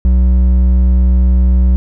sine tone with hard clipping, 62.3 Hz, B1, 16 cents sharp, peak -8 dBFS, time 0.05-1.76 s, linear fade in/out 0 ms, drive 6 dB, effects none

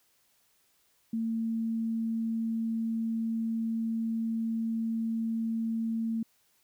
sine tone, 226.1 Hz, A3, 47 cents sharp, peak -28 dBFS, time 1.13-6.23 s, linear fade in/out 5 ms, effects white hiss -69 dBFS RMS until 6.63 s

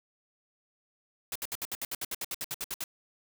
white noise bursts, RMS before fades -35 dBFS, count 16, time 1.32-2.84 s, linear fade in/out 2 ms, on 35 ms, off 64 ms, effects none

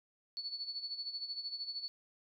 sine tone with tremolo, 4438 Hz, C#8, 1 cent sharp, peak -36 dBFS, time 0.37-1.88 s, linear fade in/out 0 ms, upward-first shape sine, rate 13 Hz, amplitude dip 70%, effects none

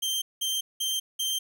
sawtooth tone bursts, 3146 Hz, G7, 6 cents sharp, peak -23 dBFS, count 4, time 0.02-1.39 s, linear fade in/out 10 ms, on 200 ms, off 190 ms, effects none

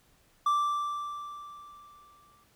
triangle tone with exponential decay, 1172 Hz, D6, 4 cents flat, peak -20 dBFS, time 0.46-2.44 s, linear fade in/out 5 ms, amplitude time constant 430 ms, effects pink hiss -65 dBFS RMS until 2.55 s

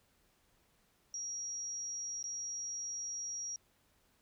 sine tone with dropouts, 5680 Hz, F8, 28 cents sharp, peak -38 dBFS, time 1.14-3.56 s, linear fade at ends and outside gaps 1 ms, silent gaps 2.228-2.24 s, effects pink hiss -72 dBFS RMS until 4.21 s

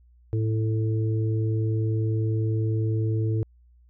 harmonic tone, 110 Hz, A2, in tune, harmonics 1 / 3 / 4, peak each -22 / -32 / -34 dBFS, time 0.33-3.43 s, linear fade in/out 0 ms, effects added 60 Hz sine -53 dBFS peak until 3.89 s

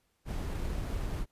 brown noise with sample-and-hold, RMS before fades -34 dBFS, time 0.25-1.26 s, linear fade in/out 50 ms, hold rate 11025 Hz, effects pink hiss -75 dBFS RMS until 1.31 s + resampled to 32000 Hz

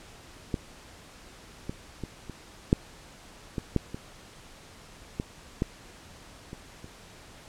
clicks, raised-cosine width 3 ms, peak -14 / -19 / -20 / -25 / -6 / -17 / -10 / -22 / -16 / -12 / -26 / -30 dBFS, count 12, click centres 0.542 / 1.695 / 2.037 / 2.297 / 2.729 / 3.582 / 3.763 / 3.945 / 5.199 / 5.621 / 6.531 / 6.844 s, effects pink hiss -50 dBFS RMS until 7.48 s + low-pass 9000 Hz 12 dB/octave

